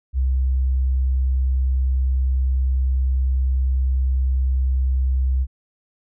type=tone; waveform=sine; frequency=65 Hz; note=C2; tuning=11 cents flat; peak=-16 dBFS; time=0.13-5.47 s; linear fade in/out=50 ms; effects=none